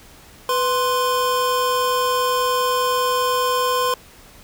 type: tone pair together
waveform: square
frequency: 496.2 / 1045 Hz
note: B4 / C6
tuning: +8 / -2 cents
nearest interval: octave + minor second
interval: 1290 cents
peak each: -22 / -20 dBFS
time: 0.49-3.94 s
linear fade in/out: 2 ms
effects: pink hiss -46 dBFS RMS until 4.43 s